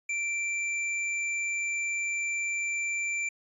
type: tone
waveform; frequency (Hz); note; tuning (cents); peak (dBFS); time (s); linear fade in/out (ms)
square; 2349; D7; 0; -29; 0.09-3.29; 5
effects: resampled to 24000 Hz